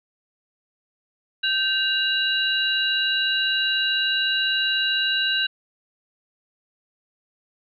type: tone cluster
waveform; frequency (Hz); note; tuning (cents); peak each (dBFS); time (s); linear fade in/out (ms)
sine; 1555 / 2821 / 3927; G6 / F7 / B7; -14 / +17 / -11; -24; 1.43-5.47; 10
effects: none